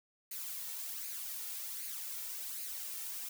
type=noise with flanger; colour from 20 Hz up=blue; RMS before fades=-42 dBFS; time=0.31-3.29 s; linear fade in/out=5 ms; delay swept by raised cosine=0.44 to 2.24 ms; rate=1.3 Hz; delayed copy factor=+0.55; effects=none